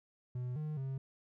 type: tone with pitch steps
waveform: triangle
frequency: 124.5 / 152.9 / 133.9 Hz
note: B2 / D#3 / C3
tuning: +14 / -30 / +40 cents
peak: -34 dBFS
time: 0.35-0.98 s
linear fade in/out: 5 ms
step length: 210 ms
effects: none